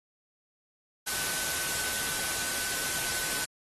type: tone in noise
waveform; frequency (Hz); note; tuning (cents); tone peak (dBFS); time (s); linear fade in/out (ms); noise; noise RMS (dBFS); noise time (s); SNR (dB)
sine; 1510; F#6; +35; -39; 1.06-3.46; 20; white; -31; 1.06-3.46; -11
effects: AAC 32 kbps